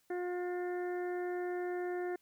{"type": "harmonic tone with a mistuned harmonic", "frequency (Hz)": 357.1, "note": "F4", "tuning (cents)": 39, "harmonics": [1, 2, 3, 4, 5, 6], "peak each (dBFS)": [-35, -43, -57, -51, -49, -58], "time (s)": [0.1, 2.16], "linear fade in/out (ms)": 5, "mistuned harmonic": 6, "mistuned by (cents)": -35, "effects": ["white hiss -73 dBFS RMS until 2.21 s"]}